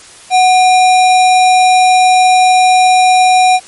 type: tone with sample-and-hold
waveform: sine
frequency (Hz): 740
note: F#5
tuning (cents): 0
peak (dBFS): -4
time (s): 0.3-3.6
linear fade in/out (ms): 50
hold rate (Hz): 3150
effects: white hiss -36 dBFS RMS until 3.67 s + MP3 48 kbps